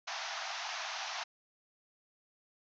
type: band-pass noise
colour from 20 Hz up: pink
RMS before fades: -40 dBFS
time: 0.07-1.24 s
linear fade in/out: 10 ms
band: 650 to 6400 Hz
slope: 96 dB/octave
effects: none